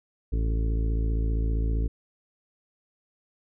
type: harmonic tone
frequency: 55.2 Hz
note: A1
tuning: 6 cents sharp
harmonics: 1 / 2 / 3 / 4 / 5 / 6 / 7 / 8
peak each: -23 / -33 / -39 / -45 / -38 / -44 / -46 / -42 dBFS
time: 0.32-1.88 s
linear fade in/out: 10 ms
effects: none

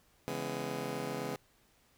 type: chord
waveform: 15% pulse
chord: C# minor seventh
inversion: none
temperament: just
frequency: 138.59 / 166.31 / 207.9 / 249.5 Hz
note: C#3 / E3 / G#3 / B3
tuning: 0 / +16 / +2 / +18 cents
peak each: -35 / -37 / -37 / -35 dBFS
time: 0.28-1.36 s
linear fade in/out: 0 ms
effects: pink hiss -68 dBFS RMS until 1.97 s

